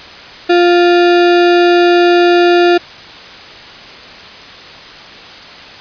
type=tone with sample-and-hold; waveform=sine; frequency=349.9 Hz; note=F4; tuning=3 cents sharp; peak=-5 dBFS; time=0.49-2.78 s; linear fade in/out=10 ms; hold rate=1050 Hz; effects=white hiss -32 dBFS RMS until 5.8 s + resampled to 11025 Hz